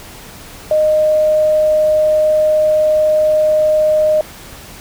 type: tone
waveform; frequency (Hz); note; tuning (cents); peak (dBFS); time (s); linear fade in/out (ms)
sine; 616; D#5; -17; -9; 0.71-4.21; 2
effects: pink hiss -35 dBFS RMS until 4.8 s